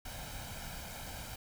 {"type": "noise with comb filter", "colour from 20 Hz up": "pink", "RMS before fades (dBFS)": -44, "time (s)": [0.05, 1.36], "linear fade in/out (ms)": 5, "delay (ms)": 1.3, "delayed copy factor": 0.65, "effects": []}